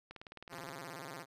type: click train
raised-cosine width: 0.3 ms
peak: -32 dBFS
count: 12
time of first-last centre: 0.11-0.689 s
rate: 19 Hz
type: tone with vibrato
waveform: 5% pulse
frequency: 152.6 Hz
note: D#3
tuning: 33 cents flat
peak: -33 dBFS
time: 0.49-1.26 s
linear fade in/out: 50 ms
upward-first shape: square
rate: 17 Hz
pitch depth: 220 cents each way
effects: resampled to 32000 Hz